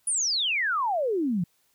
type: exponential sweep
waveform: sine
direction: down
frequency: 10120 to 162.5 Hz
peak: -23 dBFS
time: 0.07-1.44 s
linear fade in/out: 5 ms
effects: white hiss -68 dBFS RMS until 1.74 s